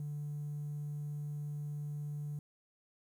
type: tone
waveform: triangle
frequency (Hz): 147.2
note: D3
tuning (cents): +4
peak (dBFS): -34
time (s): 0-2.39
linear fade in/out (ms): 2
effects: tanh soft clip ceiling -34 dBFS + 11-bit